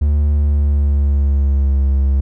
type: tone with pitch glide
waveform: triangle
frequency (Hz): 73.42 to 68.11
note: D2 to C#2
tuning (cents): 0 to -30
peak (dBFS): -9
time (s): 0.01-2.21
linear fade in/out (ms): 10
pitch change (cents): -130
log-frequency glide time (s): 0.29-1.85
effects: none